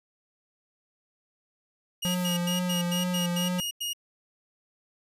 sawtooth tone bursts, 2869 Hz, F7, 46 cents sharp, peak -26 dBFS, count 9, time 2.02-3.934 s, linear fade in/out 10 ms, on 130 ms, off 93 ms
blue noise, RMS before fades -42 dBFS, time 2.04-2.37 s, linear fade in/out 5 ms
square tone with vibrato, 177.5 Hz, F3, 28 cents sharp, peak -27 dBFS, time 2.05-3.6 s, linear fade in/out 0 ms, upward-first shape sine, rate 2.2 Hz, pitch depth 29 cents each way
effects resampled to 32000 Hz

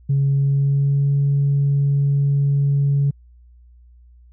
sine tone with pitch glide, 138.59 to 140.77 Hz, C#3 to C#3, 0 to +27 cents, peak -13 dBFS, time 0.09-3.11 s, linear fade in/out 10 ms, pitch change +27 cents, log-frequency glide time 0.34-1.14 s, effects tanh soft clip ceiling -11 dBFS + added 60 Hz sine -45 dBFS peak until 4.32 s

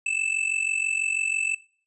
square tone with amplitude modulation, 2637 Hz, E7, in tune, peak -21 dBFS, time 0.06-1.55 s, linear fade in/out 5 ms, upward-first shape sine, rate 46.1 Hz, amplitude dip 80%, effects noise-tail reverb RT60 0.5 s tail -21 dB re dry + resampled to 24000 Hz

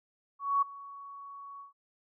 sine tone with ADSR envelope, 1119 Hz, C#6, 16 cents sharp, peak -22 dBFS, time 0.39-1.73 s, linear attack 230 ms, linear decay 10 ms, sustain -21 dB, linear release 130 ms, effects none

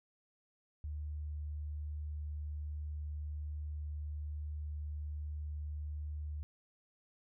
sine tone, 74.9 Hz, D2, 35 cents sharp, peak -38 dBFS, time 0.84-6.43 s, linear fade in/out 0 ms, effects none

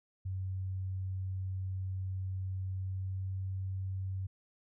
sine tone with pitch glide, 94.3 to 95.07 Hz, F#2 to F#2, +33 to +47 cents, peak -34 dBFS, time 0.25-4.27 s, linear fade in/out 10 ms, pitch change +14 cents, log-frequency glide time 2.72-3.34 s, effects none

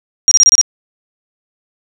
sine tone bursts, 5700 Hz, F8, 34 cents sharp, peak -3 dBFS, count 6, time 0.28-0.613 s, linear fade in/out 0 ms, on 33 ms, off 27 ms, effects none

